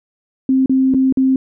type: tone with dropouts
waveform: sine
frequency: 263.4 Hz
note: C4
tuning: 12 cents sharp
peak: -10 dBFS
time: 0.49-1.36 s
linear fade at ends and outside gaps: 2 ms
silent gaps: 0.66-0.695 / 0.939-0.945 / 1.125-1.172 s
effects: none